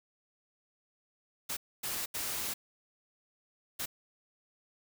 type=noise bursts at uneven times; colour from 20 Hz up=white; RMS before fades=-36 dBFS; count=4; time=1.49-1.57 / 1.83-2.06 / 2.14-2.54 / 3.79-3.86 s; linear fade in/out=10 ms; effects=none